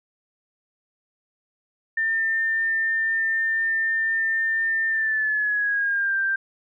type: tone with pitch glide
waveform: sine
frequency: 1801 to 1576.9 Hz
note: A6 to G6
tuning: +40 to +10 cents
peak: -20 dBFS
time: 1.97-6.36 s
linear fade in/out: 5 ms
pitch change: -230 cents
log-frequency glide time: 4.88-6.17 s
effects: none